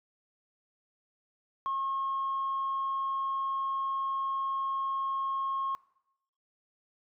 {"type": "tone", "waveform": "sine", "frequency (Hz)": 1082, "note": "C#6", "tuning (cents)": -42, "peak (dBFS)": -28, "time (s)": [1.66, 5.75], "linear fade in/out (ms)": 0, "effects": ["noise-tail reverb RT60 0.8 s tail -21 dB re dry", "tanh soft clip ceiling -25 dBFS"]}